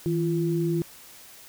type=tone pair together; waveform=sine; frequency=161.2 / 342.3 Hz; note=E3 / F4; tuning=-38 / -35 cents; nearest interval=octave + minor second; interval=1303 cents; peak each=-25 dBFS; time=0.06-0.82 s; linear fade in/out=0 ms; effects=white hiss -48 dBFS RMS until 1.48 s